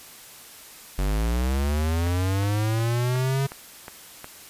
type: linear sweep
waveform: square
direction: up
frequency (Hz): 46.25 to 138.59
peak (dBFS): -22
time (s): 0.98-3.47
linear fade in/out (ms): 10
type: click train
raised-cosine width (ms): 0.5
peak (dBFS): -21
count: 7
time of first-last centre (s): 2.07-4.244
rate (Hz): 2.76
effects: white hiss -45 dBFS RMS until 4.49 s + resampled to 32000 Hz